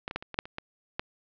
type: clicks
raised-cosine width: 0.3 ms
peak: -17 / -20 / -13 / -25 / -21 / -9 / -26 / -18 / -13 dBFS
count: 9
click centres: 0.079 / 0.111 / 0.16 / 0.225 / 0.343 / 0.389 / 0.455 / 0.584 / 0.995 s
effects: low-pass 4000 Hz 12 dB/octave